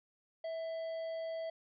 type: harmonic tone with a mistuned harmonic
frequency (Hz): 652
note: E5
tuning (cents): -19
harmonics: 1 / 3 / 5 / 7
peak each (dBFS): -37 / -55 / -59 / -61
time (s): 0.44-1.5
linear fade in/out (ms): 5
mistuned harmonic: 3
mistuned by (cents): +39
effects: none